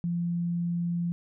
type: tone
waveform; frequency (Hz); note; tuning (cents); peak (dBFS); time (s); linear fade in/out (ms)
sine; 172.2; F3; -24; -26; 0.04-1.12; 0
effects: none